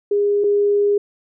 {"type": "tone pair in turn", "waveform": "sine", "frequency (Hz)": [408.4, 408.4], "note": ["G#4", "G#4"], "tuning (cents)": [-29, -29], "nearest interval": "unison", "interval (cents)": 0, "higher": "neither", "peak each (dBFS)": [-14, -13], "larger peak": "second", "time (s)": [[0.11, 0.44], [0.44, 0.98]], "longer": "second", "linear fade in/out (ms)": 5, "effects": []}